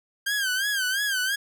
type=tone with vibrato; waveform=sawtooth; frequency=1581 Hz; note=G6; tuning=14 cents sharp; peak=-20 dBFS; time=0.26-1.36 s; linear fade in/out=10 ms; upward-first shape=sine; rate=2.9 Hz; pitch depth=110 cents each way; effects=none